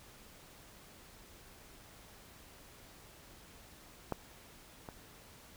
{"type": "clicks", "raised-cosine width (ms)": 1, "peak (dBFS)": [-20, -30], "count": 2, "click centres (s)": [4.123, 4.888], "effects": ["pink hiss -57 dBFS RMS until 5.56 s"]}